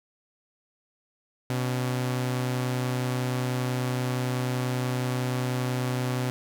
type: tone pair together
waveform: sawtooth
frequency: 126 / 282.5 Hz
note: B2 / C#4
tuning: +35 / +33 cents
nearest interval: octave + major second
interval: 1398 cents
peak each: -22 / -33 dBFS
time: 1.5-6.3 s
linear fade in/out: 0 ms
effects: none